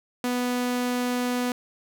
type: tone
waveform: sawtooth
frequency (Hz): 246.9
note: B3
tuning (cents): 0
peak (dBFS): -20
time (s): 0.24-1.52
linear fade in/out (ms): 2
effects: none